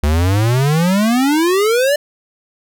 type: exponential sweep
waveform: square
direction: up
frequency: 71 to 598 Hz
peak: -12 dBFS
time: 0.03-1.96 s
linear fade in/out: 5 ms
effects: none